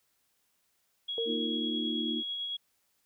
sine tone with tremolo, 3322 Hz, G#7, in tune, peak -32 dBFS, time 1.08-2.57 s, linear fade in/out 10 ms, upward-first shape sine, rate 9.1 Hz, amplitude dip 25%
sine tone with exponential decay, 460 Hz, A#4, 23 cents flat, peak -29 dBFS, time 1.18-2.24 s, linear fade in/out 1 ms, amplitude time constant 230 ms
sine chord, Bb suspended fourth, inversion none, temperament equal, 233.1 / 311.1 / 349.2 Hz, Bb3 / Eb4 / F4, 0 / 0 / 0 cents, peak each -34 / -35 / -39 dBFS, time 1.25-2.23 s, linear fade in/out 50 ms
effects white hiss -74 dBFS RMS until 3.05 s

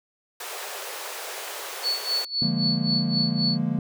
pink high-pass noise, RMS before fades -35 dBFS, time 0.4-2.25 s, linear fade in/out 5 ms, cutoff 400 Hz, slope 48 dB/octave
sine tone with tremolo, 4435 Hz, C#8, in tune, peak -21 dBFS, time 1.82-3.59 s, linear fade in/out 50 ms, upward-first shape sine, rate 3.8 Hz, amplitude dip 85%
triangle chord, Bb dominant seventh, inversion first, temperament equal, 146.83 / 174.61 / 207.7 / 233.1 Hz, D3 / F3 / Ab3 / Bb3, 0 / 0 / 0 / 0 cents, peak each -27 / -26 / -27 / -25 dBFS, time 2.42-3.79 s, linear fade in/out 2 ms
effects none

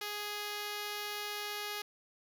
5% pulse tone, 415.3 Hz, G#4, in tune, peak -26 dBFS, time 0.01-1.82 s, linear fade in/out 5 ms, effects none

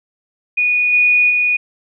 sine tone with level steps, 2463 Hz, D#7, 18 cents flat, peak -12 / -9 / -12 dBFS, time 0.57-1.57 s, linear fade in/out 10 ms, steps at 0.92 / 1.29 s, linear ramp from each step 20 ms, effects none

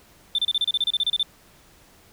sine tone bursts, 3551 Hz, A7, 15 cents sharp, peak -17 dBFS, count 14, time 0.35-1.229 s, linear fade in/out 2 ms, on 34 ms, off 31 ms, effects tanh soft clip ceiling -16 dBFS + pink hiss -54 dBFS RMS until 2.12 s

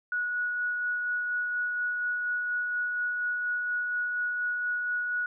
sine tone with tremolo, 1462 Hz, F#6, 21 cents flat, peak -26 dBFS, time 0.12-5.26 s, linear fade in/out 2 ms, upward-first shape sine, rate 4.2 Hz, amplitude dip 25%, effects none

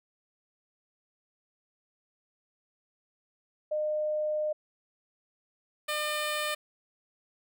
sine / 10% pulse tone pair in turn, 609 / 602.4 Hz, D#5 / D5, -37 / +44 cents, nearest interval unison, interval 19 cents, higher first, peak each -27 / -21 dBFS, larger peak second, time 3.71-4.53 / 5.88-6.55 s, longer first, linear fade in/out 10 ms, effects none

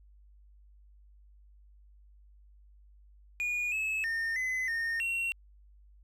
triangle tone with pitch steps, 2444 / 2591 / 1823 / 2028 / 1834 / 2733 Hz, D#7 / E7 / A#6 / B6 / A#6 / F7, -32 / -30 / -39 / +45 / -29 / -38 cents, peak -28 dBFS, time 3.4-5.32 s, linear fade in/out 0 ms, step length 320 ms, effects added 50 Hz sine -55 dBFS peak until 6.03 s

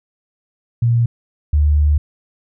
sine tone pair in turn, 117.8 / 74.21 Hz, A#2 / D2, +19 / +19 cents, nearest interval minor sixth, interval 800 cents, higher first, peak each -11 / -10 dBFS, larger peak second, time 0.82-1.06 / 1.53-1.98 s, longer second, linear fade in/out 5 ms, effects none

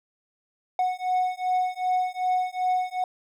triangle beating tone pair, 734 / 736.6 Hz, F#5 / F#5, -14 / -8 cents, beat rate 2.6 Hz, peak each -24 dBFS, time 0.79-3.04 s, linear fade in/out 2 ms, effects none

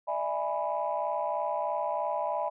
sine chord, E dominant seventh, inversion third, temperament equal with one note detuned, 596.2 / 659.3 / 830.6 / 987.8 Hz, D5 / E5 / G#5 / B5, +26 / 0 / 0 / 0 cents, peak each -33 dBFS, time 0.07-2.5 s, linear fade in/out 20 ms, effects tanh soft clip ceiling -19 dBFS

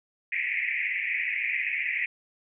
pink band-pass noise, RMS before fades -29 dBFS, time 0.32-2.06 s, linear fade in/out 2 ms, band 1900 to 2500 Hz, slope 96 dB/octave, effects none

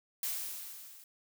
blue noise with level ramp, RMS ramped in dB -34 to -55 dBFS, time 0.23-1.04 s, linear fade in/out 2 ms, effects none

